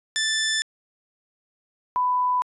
15% pulse / sine tone pair in turn, 1760 / 996.1 Hz, A6 / B5, 0 / +15 cents, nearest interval minor seventh, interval 985 cents, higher first, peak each -15 / -19 dBFS, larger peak first, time 0.16-0.62 / 1.96-2.42 s, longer neither, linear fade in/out 0 ms, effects resampled to 24000 Hz

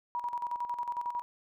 sine tone with tremolo, 963 Hz, B5, 44 cents flat, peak -30 dBFS, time 0.15-1.22 s, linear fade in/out 0 ms, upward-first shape square, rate 11 Hz, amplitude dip 65%, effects none

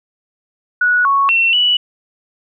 sine tone with pitch steps, 1466 / 1108 / 2709 / 2951 Hz, F#6 / C#6 / E7 / F#7, -16 / -1 / +47 / -5 cents, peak -10 dBFS, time 0.81-1.77 s, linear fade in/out 5 ms, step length 240 ms, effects none

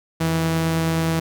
sawtooth tone pair together, 86.3 / 163.04 Hz, F2 / E3, -20 / -19 cents, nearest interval major seventh, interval 1101 cents, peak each -27 / -15 dBFS, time 0.2-1.2 s, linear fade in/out 10 ms, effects none

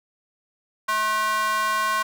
square tone with high-pass filter, 215.4 Hz, A3, 37 cents flat, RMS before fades -23 dBFS, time 0.88-2.03 s, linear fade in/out 10 ms, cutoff 1200 Hz, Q 5.3, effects none

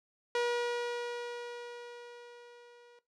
sawtooth tone with level ramp, 480.2 Hz, B4, 49 cents flat, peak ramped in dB -24 to -53 dBFS, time 0.35-2.99 s, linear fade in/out 2 ms, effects noise-tail reverb RT60 0.2 s tail -17 dB re dry + low-pass 5000 Hz 12 dB/octave

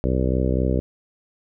harmonic tone, 64 Hz, C2, 38 cents flat, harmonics 1 / 2 / 3 / 4 / 5 / 6 / 7 / 8 / 9, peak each -22 / -25 / -27 / -28 / -29 / -30 / -30 / -31 / -32 dBFS, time 0.04-0.8 s, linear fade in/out 0 ms, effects none

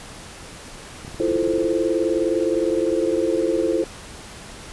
clicks, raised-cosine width 3 ms, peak -24 dBFS, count 12, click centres 1.049 / 1.08 / 1.145 / 1.198 / 1.281 / 1.317 / 1.358 / 1.427 / 1.478 / 1.537 / 1.58 / 1.645 s
sine chord, F major seventh, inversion third, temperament equal, 329.6 / 349.2 / 440 / 523.3 Hz, E4 / F4 / A4 / C5, 0 / 0 / 0 / 0 cents, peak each -23 / -23 / -24 / -24 dBFS, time 1.2-3.84 s, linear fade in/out 2 ms
effects pink hiss -39 dBFS RMS until 4.72 s + resampled to 24000 Hz

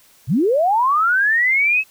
sine linear sweep, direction up, 96.9 to 2611 Hz, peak -13 dBFS, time 0.27-1.84 s, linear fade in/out 50 ms, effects white hiss -52 dBFS RMS until 1.9 s

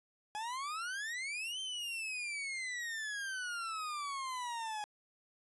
40% pulse exponential two-way sweep, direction up then down, 830.6 to 3136 to 830.6 Hz, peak -37 dBFS, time 0.35-4.84 s, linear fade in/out 0 ms, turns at 1.6 s, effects resampled to 24000 Hz + 12-bit

